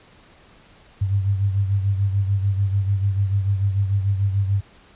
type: beating tone pair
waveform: sine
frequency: 98 / 104.8 Hz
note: G2 / G#2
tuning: 0 / +16 cents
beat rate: 6.8 Hz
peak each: -18 / -26 dBFS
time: 1.01-4.61 s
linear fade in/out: 10 ms
effects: pink hiss -51 dBFS RMS until 4.95 s + resampled to 8000 Hz